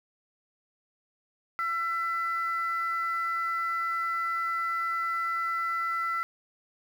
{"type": "tone pair together", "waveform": "sine", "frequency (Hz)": [1345.5, 2002], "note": ["E6", "B6"], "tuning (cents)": [35, 23], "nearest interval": "perfect fifth", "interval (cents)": 688, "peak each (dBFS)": [-27, -33], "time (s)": [1.59, 6.23], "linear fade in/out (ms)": 0, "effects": ["tanh soft clip ceiling -21 dBFS", "9-bit"]}